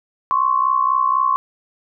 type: tone pair together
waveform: sine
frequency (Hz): 1051 / 1115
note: C6 / C#6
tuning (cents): +7 / +10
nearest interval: minor second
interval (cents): 103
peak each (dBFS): -17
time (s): 0.31-1.36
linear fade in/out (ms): 0
effects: none